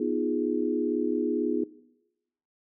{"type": "chord", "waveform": "sine", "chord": "F half-diminished seventh", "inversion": "second", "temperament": "equal", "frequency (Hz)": [246.9, 311.1, 349.2, 415.3], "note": ["Cb4", "Eb4", "F4", "Ab4"], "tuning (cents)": [0, 0, 0, 0], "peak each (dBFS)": -30, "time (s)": [0, 1.64], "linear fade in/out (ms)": 5, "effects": ["noise-tail reverb RT60 0.9 s tail -19 dB re dry"]}